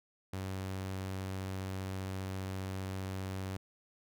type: tone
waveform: sawtooth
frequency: 95.1 Hz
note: F#2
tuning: 48 cents sharp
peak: -33 dBFS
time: 0.33-3.57 s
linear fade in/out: 5 ms
effects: none